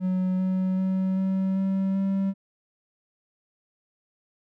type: tone with pitch steps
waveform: triangle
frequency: 185 / 186.83 / 188.67 / 190.53 / 192.41 / 194.31 Hz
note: F#3 / F#3 / F#3 / G3 / G3 / G3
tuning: 0 / +17 / +34 / -49 / -32 / -15 cents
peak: -20 dBFS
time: 0-2.34 s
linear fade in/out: 50 ms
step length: 390 ms
effects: none